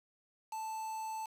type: tone with quantisation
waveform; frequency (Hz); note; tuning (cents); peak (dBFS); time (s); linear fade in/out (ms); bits
triangle; 880; A5; 0; -36; 0.52-1.26; 5; 8
effects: resampled to 32000 Hz